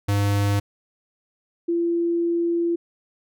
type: tone pair in turn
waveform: square / sine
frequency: 101.2 / 340.4 Hz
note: G#2 / F4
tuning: -44 / -44 cents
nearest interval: octave + major sixth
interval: 2100 cents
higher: second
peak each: -19 dBFS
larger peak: neither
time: 0.08-0.6 / 1.68-2.76 s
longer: second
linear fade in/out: 10 ms
effects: none